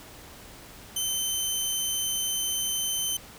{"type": "tone", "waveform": "15% pulse", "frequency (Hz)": 3078, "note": "G7", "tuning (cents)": -32, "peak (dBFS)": -19, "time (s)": [0.96, 3.17], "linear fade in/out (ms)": 5, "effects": ["pink hiss -47 dBFS RMS until 3.38 s"]}